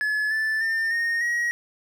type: tone with pitch steps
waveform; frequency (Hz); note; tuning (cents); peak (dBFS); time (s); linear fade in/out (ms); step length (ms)
triangle; 1711 / 1756.1 / 1802.3 / 1849.8 / 1898.5; A6 / A6 / A6 / A#6 / A#6; -49 / -4 / +41 / -14 / +31; -20; 0.01-1.51; 0; 300
effects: none